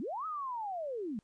sine linear two-way sweep, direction up then down, 194.2 to 1300 to 194.2 Hz, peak -35 dBFS, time 0-1.19 s, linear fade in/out 0 ms, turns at 0.26 s, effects pink hiss -75 dBFS RMS until 1.23 s + resampled to 22050 Hz

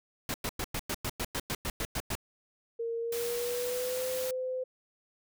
pink noise bursts, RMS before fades -33 dBFS, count 13, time 0.29-2.153 s, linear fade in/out 2 ms, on 51 ms, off 100 ms
sine tone with pitch glide, 461.9 to 512.5 Hz, A#4 to C5, -16 to -36 cents, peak -31 dBFS, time 2.79-4.64 s, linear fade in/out 10 ms, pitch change +180 cents, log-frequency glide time 3-4.08 s
white noise, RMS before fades -39 dBFS, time 3.12-4.31 s, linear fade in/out 5 ms
effects none

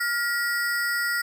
square ring-modulated tone, 1661.2 Hz, G#6, in tune, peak -21 dBFS, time 0-1.22 s, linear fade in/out 10 ms, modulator 255 Hz, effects none

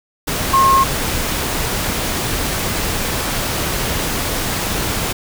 sine tone in noise, 1075 Hz, C6, 47 cents sharp, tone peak -9 dBFS, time 0.53-0.84 s, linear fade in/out 10 ms, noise pink, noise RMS -20 dBFS, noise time 0.27-5.13 s, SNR +8 dB, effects none

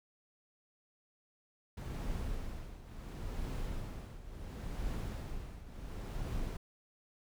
brown noise with tremolo, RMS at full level -37 dBFS, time 1.77-6.57 s, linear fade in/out 5 ms, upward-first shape triangle, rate 0.71 Hz, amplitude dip 80%, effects none

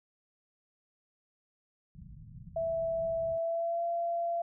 white low-pass noise, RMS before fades -49 dBFS, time 1.95-3.38 s, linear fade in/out 0 ms, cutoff 180 Hz, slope 48 dB/octave
sine tone with pitch glide, 659.3 to 682.6 Hz, E5 to F5, 0 to -40 cents, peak -29 dBFS, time 2.56-4.42 s, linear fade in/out 5 ms, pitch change +60 cents, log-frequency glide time 3.33-3.84 s
effects none

